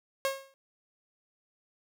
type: tone with exponential decay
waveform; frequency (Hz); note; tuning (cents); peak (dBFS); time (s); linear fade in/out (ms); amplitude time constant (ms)
sawtooth; 542; C#5; -39; -21; 0.25-0.54; 0; 62
effects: none